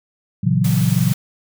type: chord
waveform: sine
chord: F# dominant seventh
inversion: first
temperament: equal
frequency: 116.54 / 138.59 / 164.81 / 185 Hz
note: A#2 / C#3 / E3 / F#3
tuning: 0 / 0 / 0 / 0 cents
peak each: -19 dBFS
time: 0.43-1.13 s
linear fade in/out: 10 ms
type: band-stop noise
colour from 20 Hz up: white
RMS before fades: -30 dBFS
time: 0.64-1.14 s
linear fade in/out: 5 ms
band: 190 to 380 Hz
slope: 96 dB/octave
effects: none